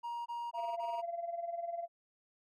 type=tone bursts; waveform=triangle; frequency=945 Hz; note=A#5; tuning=23 cents sharp; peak=-35 dBFS; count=4; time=0.03-1.019 s; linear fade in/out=20 ms; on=230 ms; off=23 ms
type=tone with tremolo; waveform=sine; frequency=684 Hz; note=F5; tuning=36 cents flat; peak=-33 dBFS; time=0.53-1.88 s; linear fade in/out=50 ms; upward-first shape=sine; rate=20 Hz; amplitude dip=70%
effects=tanh soft clip ceiling -29 dBFS